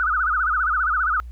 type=tone with vibrato; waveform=sine; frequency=1360 Hz; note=F6; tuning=46 cents flat; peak=-18 dBFS; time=0-1.2 s; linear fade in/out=0 ms; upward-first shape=sine; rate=15 Hz; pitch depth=200 cents each way; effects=added 60 Hz sine -33 dBFS peak until 1.31 s + pink hiss -63 dBFS RMS until 1.31 s